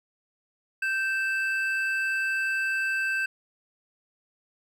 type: tone pair together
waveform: triangle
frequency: 1562.1 / 2637 Hz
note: G6 / E7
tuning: -7 / 0 cents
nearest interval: major sixth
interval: 907 cents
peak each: -24 / -29 dBFS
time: 0.82-3.26 s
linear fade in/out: 5 ms
effects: none

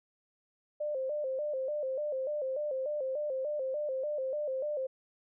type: tone with vibrato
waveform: sine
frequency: 560 Hz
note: C#5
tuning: 18 cents sharp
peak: -31 dBFS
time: 0.8-4.87 s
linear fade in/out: 10 ms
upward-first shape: square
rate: 3.4 Hz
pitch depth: 110 cents each way
effects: none

